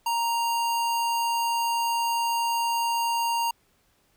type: tone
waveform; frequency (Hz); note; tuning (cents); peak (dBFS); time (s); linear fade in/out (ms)
square; 932.3; A#5; 0; -24; 0.06-3.51; 5
effects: pink hiss -66 dBFS RMS until 4.16 s